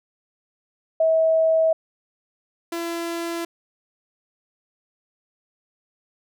sine / sawtooth tone pair in turn, 645 / 337.6 Hz, E5 / E4, -38 / +41 cents, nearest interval major seventh, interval 1121 cents, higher first, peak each -15 / -22 dBFS, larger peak first, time 1-1.73 / 2.72-3.45 s, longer neither, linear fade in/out 5 ms, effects none

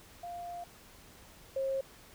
sine tone pair in turn, 698.5 / 537.6 Hz, F5 / C5, 0 / +47 cents, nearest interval perfect fourth, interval 453 cents, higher first, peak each -39 / -30 dBFS, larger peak second, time 0.23-0.64 / 1.56-1.81 s, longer first, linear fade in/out 5 ms, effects pink hiss -56 dBFS RMS until 2.14 s

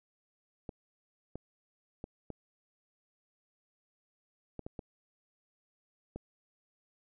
clicks, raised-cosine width 2 ms, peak -27 dBFS, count 8, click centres 0.692 / 1.356 / 2.041 / 2.303 / 4.593 / 4.665 / 4.792 / 6.16 s, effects none

